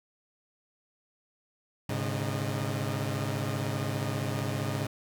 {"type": "tone cluster", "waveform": "sawtooth", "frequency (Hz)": [105, 135.4, 150.4, 611], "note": ["G#2", "C#3", "D3", "D#5"], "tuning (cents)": [19, -40, 42, -32], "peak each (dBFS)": [-29, -29, -35, -37], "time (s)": [1.89, 4.87], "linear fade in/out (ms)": 5, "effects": []}